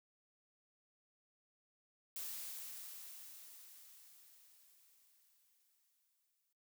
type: noise with exponential decay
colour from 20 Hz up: blue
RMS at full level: -44 dBFS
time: 2.16-6.53 s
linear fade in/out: 2 ms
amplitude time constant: 950 ms
effects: noise-tail reverb RT60 0.2 s tail -18 dB re dry